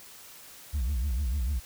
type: tone with vibrato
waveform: sine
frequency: 65.1 Hz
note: C2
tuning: 8 cents flat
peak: -23 dBFS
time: 0.73-1.6 s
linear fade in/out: 20 ms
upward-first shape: triangle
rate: 6.7 Hz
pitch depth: 290 cents each way
effects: tanh soft clip ceiling -25 dBFS + white hiss -49 dBFS RMS until 1.65 s